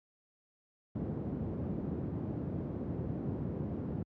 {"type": "band-pass noise", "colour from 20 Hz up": "pink", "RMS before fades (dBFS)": -37, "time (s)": [0.95, 4.03], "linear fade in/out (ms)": 5, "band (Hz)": [100, 300], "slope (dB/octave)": 12, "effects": ["high-pass 60 Hz 12 dB/octave"]}